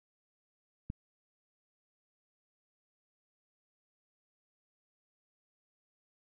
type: click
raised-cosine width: 5 ms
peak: -25 dBFS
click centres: 0.901 s
effects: none